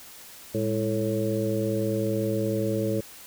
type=harmonic tone with a mistuned harmonic; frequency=110 Hz; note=A2; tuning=in tune; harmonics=1 / 2 / 3 / 4 / 5; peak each=-30 / -30 / -30 / -30 / -30 dBFS; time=0.54-3.01 s; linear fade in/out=10 ms; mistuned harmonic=2; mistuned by=-110 cents; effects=white hiss -46 dBFS RMS until 3.26 s